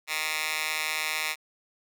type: tone with high-pass filter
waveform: 10% pulse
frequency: 155.56 Hz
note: D#3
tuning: in tune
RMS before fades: -30 dBFS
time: 0.07-1.36 s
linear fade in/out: 50 ms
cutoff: 1900 Hz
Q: 1.4
effects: none